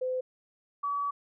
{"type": "tone pair in turn", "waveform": "sine", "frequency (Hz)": [511, 1140.9], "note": ["C5", "C#6"], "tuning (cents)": [-41, 50], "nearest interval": "octave + major second", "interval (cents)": 1391, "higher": "second", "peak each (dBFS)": -28, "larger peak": "neither", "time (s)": [[0.01, 0.21], [0.83, 1.11]], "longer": "second", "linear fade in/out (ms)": 10, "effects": []}